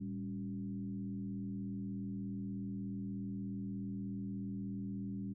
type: tone with frequency modulation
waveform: sine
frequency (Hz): 196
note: G3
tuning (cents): 0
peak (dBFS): -38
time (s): 0-5.34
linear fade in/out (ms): 20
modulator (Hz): 83.3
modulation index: 0.89
effects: none